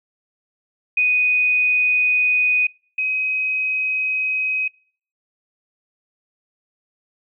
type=tone pair in turn; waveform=sine; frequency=2489 / 2528 Hz; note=D#7 / D#7; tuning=0 / +27 cents; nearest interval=unison; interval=27 cents; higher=second; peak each=-14 / -18 dBFS; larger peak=first; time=0.97-2.67 / 2.98-4.68 s; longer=neither; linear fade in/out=5 ms; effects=noise-tail reverb RT60 0.5 s tail -26 dB re dry